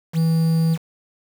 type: tone with quantisation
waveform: triangle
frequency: 163 Hz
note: E3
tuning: 19 cents flat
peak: -13 dBFS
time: 0.13-0.78 s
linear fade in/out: 50 ms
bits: 6
effects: none